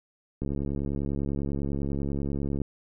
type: click train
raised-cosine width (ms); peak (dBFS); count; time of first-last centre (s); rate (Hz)
3; -18; 155; 0.42-2.617; 70.1
effects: none